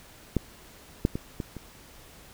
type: clicks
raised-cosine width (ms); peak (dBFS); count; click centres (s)
3; -10 / -8 / -17 / -18 / -25; 5; 0.367 / 1.051 / 1.155 / 1.402 / 1.567
effects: pink hiss -51 dBFS RMS until 2.33 s